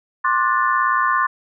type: chord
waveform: sine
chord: D dominant seventh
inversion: third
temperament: just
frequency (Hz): 1057.2 / 1174.7 / 1468.3 / 1762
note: C6 / D6 / F#6 / A6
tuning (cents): +18 / 0 / -14 / +2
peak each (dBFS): -18 / -21 / -24 / -22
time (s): 0.24-1.27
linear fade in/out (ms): 10
effects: none